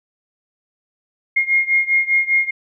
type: beating tone pair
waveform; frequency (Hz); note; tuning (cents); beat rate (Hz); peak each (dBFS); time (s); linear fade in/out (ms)
sine; 2136 / 2141; C7 / C7; +35 / +39; 5; -16 / -18; 1.36-2.51; 10
effects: none